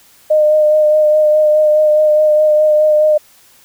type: tone with vibrato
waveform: sine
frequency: 610 Hz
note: D#5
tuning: 34 cents flat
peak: -7 dBFS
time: 0.3-3.18 s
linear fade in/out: 10 ms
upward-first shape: sine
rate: 4.8 Hz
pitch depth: 18 cents each way
effects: white hiss -47 dBFS RMS until 3.64 s